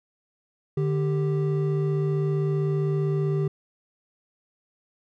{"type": "tone pair together", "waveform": "triangle", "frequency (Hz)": [149.14, 392], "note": ["D3", "G4"], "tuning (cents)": [27, 0], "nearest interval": "octave + perfect fourth", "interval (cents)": 1673, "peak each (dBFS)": [-21, -25], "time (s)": [0.77, 3.48], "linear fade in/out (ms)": 5, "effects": []}